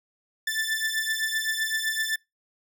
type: beating tone pair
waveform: sawtooth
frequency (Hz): 1760 / 1767.8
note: A6 / A6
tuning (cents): 0 / +8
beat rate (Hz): 7.8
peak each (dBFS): -25 / -25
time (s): 0.47-2.16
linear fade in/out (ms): 5
effects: noise-tail reverb RT60 0.2 s tail -25 dB re dry